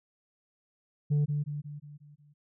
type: tone with echo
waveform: sine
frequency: 146.83 Hz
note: D3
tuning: in tune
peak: -20 dBFS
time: 1.1-1.26 s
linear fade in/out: 20 ms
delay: 180 ms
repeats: 6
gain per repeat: -6 dB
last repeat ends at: 2.34 s
effects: tanh soft clip ceiling -22 dBFS